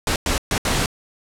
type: noise bursts at uneven times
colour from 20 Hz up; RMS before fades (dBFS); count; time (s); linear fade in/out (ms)
pink; -20; 4; 0.07-0.16 / 0.26-0.38 / 0.51-0.58 / 0.65-0.86; 2
effects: low-pass 10000 Hz 12 dB/octave